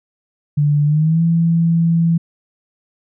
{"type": "tone with pitch glide", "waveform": "sine", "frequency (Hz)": [146.83, 166.73], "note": ["D3", "E3"], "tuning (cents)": [0, 20], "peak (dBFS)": -11, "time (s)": [0.57, 2.18], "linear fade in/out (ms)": 10, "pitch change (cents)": 220, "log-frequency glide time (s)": [0.85, 1.22], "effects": []}